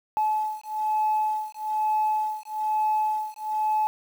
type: beating tone pair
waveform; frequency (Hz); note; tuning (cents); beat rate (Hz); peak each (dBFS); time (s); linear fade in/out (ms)
sine; 859 / 860.1; A5 / A5; -42 / -40; 1.1; -25; 0.17-3.87; 0
effects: tanh soft clip ceiling -17 dBFS + 8-bit